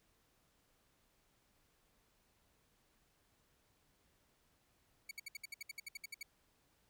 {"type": "tone bursts", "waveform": "sawtooth", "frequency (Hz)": 2250, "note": "C#7", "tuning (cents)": 25, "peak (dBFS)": -40, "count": 14, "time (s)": [5.09, 6.23], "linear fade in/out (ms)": 5, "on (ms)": 22, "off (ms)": 64, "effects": ["pink hiss -75 dBFS RMS until 6.89 s"]}